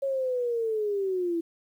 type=linear sweep; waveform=sine; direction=down; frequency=553 to 328.9 Hz; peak=-25 dBFS; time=0.02-1.41 s; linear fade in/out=10 ms; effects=10-bit